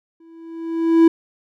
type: tone with exponential growth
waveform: triangle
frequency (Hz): 329.6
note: E4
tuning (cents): 0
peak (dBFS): -4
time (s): 0.2-1.08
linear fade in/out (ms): 5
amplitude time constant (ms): 190
effects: none